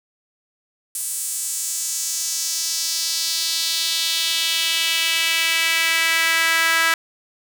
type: tone with high-pass filter sweep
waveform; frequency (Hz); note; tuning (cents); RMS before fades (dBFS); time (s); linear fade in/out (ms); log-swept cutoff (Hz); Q
sawtooth; 328.1; E4; -8; -21; 0.95-6.94; 2; 9100 to 1600; 2.2
effects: none